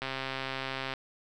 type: click train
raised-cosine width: 0.3 ms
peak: -18 dBFS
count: 123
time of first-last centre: 0.02-0.937 s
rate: 133 Hz
effects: none